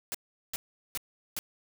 white noise bursts, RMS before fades -34 dBFS, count 4, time 0.12-1.39 s, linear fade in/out 0 ms, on 25 ms, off 390 ms, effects none

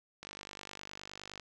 click train, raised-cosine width 0.2 ms, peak -27 dBFS, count 59, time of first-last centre 0.23-1.397 s, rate 49.7 Hz, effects none

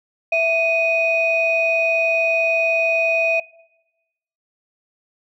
sine tone pair together, 661.1 / 2492 Hz, E5 / D#7, +5 / +2 cents, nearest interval octave + major seventh, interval 2297 cents, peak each -17 dBFS, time 0.32-3.4 s, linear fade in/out 5 ms, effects noise-tail reverb RT60 1.0 s tail -23 dB re dry + tanh soft clip ceiling -8 dBFS

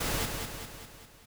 pink noise with echo, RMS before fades -31 dBFS, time 0-0.26 s, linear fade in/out 10 ms, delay 200 ms, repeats 5, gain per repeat -5 dB, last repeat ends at 1.26 s, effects none

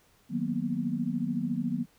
sine chord, B major seventh, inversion first, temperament equal, 155.56 / 185 / 233.1 / 246.9 Hz, D#3 / F#3 / A#3 / B3, 0 / 0 / 0 / 0 cents, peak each -36 / -34 / -32 / -32 dBFS, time 0.29-1.86 s, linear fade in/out 50 ms, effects pink hiss -64 dBFS RMS until 1.98 s

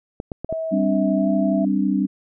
clicks, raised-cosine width 2 ms, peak -15 dBFS, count 4, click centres 0.201 / 0.318 / 0.446 / 0.526 s
sine tone with pitch glide, 646 to 660 Hz, E5 to E5, -35 to +2 cents, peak -23 dBFS, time 0.49-1.65 s, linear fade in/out 5 ms, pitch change +37 cents, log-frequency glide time 1.16-1.27 s
sine chord, G suspended fourth, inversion none, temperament equal, 196 / 261.6 / 293.7 Hz, G3 / C4 / D4, 0 / 0 / 0 cents, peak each -20 / -23 / -22 dBFS, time 0.71-2.07 s, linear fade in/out 20 ms
effects none

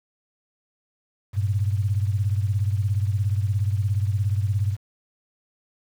sine beating tone pair, 98 / 115 Hz, G2 / A#2, 0 / -23 cents, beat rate 17 Hz, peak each -21 / -26 dBFS, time 1.33-4.77 s, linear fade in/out 50 ms, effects 8-bit

